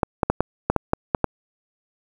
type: clicks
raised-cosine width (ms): 1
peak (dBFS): -3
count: 9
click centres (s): 0.032 / 0.232 / 0.3 / 0.406 / 0.7 / 0.763 / 0.934 / 1.148 / 1.243
effects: 7-bit